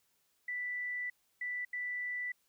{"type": "tone bursts at uneven times", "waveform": "sine", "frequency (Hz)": 1975.5, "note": "B6", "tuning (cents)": 0, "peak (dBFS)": -35, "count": 3, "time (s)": [[0.48, 1.1], [1.41, 1.65], [1.73, 2.32]], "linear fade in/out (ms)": 5, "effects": ["white hiss -75 dBFS RMS until 2.48 s"]}